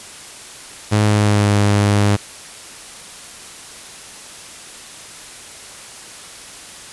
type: tone with pitch glide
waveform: sawtooth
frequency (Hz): 105.6 to 102.48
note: G#2 to G#2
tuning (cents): +29 to -23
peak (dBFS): -8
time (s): 0.91-2.17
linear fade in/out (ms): 20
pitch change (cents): -52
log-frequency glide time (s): 1.03-1.53
effects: white hiss -36 dBFS RMS until 6.92 s + resampled to 24000 Hz